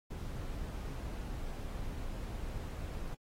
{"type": "noise", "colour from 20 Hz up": "brown", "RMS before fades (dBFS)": -40, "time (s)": [0.1, 3.15], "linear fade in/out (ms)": 10, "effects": ["AAC 48 kbps"]}